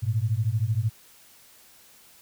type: beating tone pair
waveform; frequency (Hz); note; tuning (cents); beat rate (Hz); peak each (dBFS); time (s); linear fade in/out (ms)
sine; 103.83 / 116.83; G#2 / A#2; 0 / +4; 13; -25; 0.02-0.9; 20
effects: white hiss -54 dBFS RMS until 2.21 s